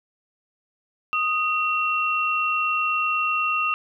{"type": "tone pair together", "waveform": "sine", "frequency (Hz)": [1244.5, 2724], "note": ["D#6", "F7"], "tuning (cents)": [0, -44], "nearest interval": "octave + major second", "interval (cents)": 1356, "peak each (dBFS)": -23, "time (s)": [1.13, 3.74], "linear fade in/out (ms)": 0, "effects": []}